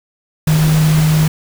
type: tone in noise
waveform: sine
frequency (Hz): 155.56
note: D#3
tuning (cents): 0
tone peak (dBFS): -9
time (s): 0.47-1.28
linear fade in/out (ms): 5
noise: pink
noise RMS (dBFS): -22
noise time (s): 0.47-1.28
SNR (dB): +10
effects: none